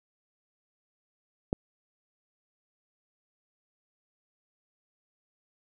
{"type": "click", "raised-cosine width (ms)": 2, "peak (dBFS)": -13, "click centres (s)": 1.529, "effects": []}